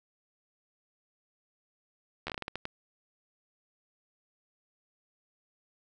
slowing click train, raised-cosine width 0.3 ms, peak -19 dBFS, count 10, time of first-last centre 2.27-2.654 s, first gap 12 ms, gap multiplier 1.3, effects none

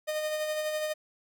45% pulse tone with tremolo, 614 Hz, D#5, 23 cents flat, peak -28 dBFS, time 0.07-0.94 s, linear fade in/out 20 ms, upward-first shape sine, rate 12 Hz, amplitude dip 35%, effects none

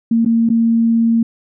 sine tone with dropouts, 229.3 Hz, A#3, 28 cents flat, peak -10 dBFS, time 0.11-1.23 s, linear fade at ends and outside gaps 5 ms, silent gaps 0.249-0.259 / 0.491-0.5 s, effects none

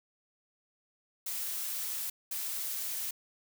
blue noise bursts at uneven times, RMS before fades -36 dBFS, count 2, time 1.26-2.1 / 2.31-3.11 s, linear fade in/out 5 ms, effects none

